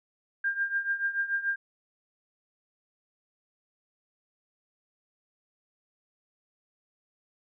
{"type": "tone with tremolo", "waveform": "sine", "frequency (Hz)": 1600, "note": "G6", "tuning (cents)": 35, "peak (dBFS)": -23, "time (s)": [0.44, 1.56], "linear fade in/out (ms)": 5, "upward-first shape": "triangle", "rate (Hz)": 6.9, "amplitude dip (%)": 85, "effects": []}